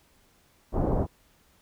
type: low-pass noise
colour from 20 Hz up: pink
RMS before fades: -25 dBFS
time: 0.72-1.07 s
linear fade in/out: 50 ms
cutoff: 810 Hz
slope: 24 dB/octave
effects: pink hiss -63 dBFS RMS until 1.61 s